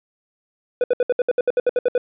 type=tone bursts; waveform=triangle; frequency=493.9 Hz; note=B4; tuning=in tune; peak=-12 dBFS; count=13; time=0.81-1.979 s; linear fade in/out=2 ms; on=29 ms; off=66 ms; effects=resampled to 8000 Hz